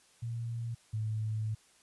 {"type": "tone pair in turn", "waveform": "sine", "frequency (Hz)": [116.54, 108.89], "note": ["A#2", "A2"], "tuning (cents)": [0, -18], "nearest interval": "minor second", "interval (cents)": 118, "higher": "first", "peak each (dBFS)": [-34, -31], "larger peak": "second", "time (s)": [[0.22, 0.75], [0.93, 1.55]], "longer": "second", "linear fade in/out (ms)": 10, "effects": ["white hiss -64 dBFS RMS until 1.82 s", "resampled to 24000 Hz"]}